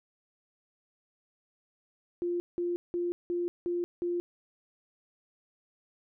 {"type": "tone bursts", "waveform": "sine", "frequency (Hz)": 349.2, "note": "F4", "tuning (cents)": 0, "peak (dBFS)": -28, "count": 6, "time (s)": [2.22, 4.2], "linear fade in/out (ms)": 0, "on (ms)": 180, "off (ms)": 180, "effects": []}